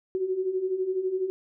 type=beating tone pair; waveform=sine; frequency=365.2 / 377.2 Hz; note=F#4 / F#4; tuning=-23 / +33 cents; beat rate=12 Hz; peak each=-32 / -26 dBFS; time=0.15-1.3 s; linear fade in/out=0 ms; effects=none